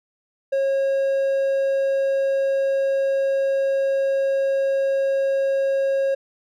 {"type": "tone", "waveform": "triangle", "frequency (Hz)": 544, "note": "C#5", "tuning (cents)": -33, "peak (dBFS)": -16, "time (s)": [0.52, 6.15], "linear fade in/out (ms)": 10, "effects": []}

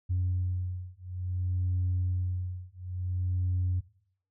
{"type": "beating tone pair", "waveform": "sine", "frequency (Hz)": [90.6, 91.17], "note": ["F#2", "F#2"], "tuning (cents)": [-36, -25], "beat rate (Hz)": 0.57, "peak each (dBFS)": -30, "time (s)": [0.09, 3.81], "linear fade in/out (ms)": 20, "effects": ["noise-tail reverb RT60 0.6 s tail -18 dB re dry", "tanh soft clip ceiling -22 dBFS"]}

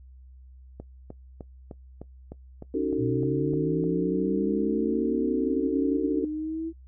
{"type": "click train", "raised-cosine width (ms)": 2, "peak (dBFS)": -25, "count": 11, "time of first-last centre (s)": [0.8, 3.84], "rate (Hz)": 3.29}
{"type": "chord", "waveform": "sine", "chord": "D# half-diminished seventh", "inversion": "third", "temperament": "just", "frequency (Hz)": [280, 311.1, 373.4, 448], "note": ["C#4", "D#4", "F#4", "A4"], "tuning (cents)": [18, 0, 16, 31], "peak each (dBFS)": -29, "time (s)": [2.74, 6.25], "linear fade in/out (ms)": 5}
{"type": "linear sweep", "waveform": "sine", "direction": "up", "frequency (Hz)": [116.54, 329.6], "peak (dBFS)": -28, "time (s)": [2.97, 6.73], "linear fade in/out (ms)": 50}
{"effects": ["noise-tail reverb RT60 0.1 s tail -19 dB re dry", "added 64 Hz sine -46 dBFS peak until 6.87 s"]}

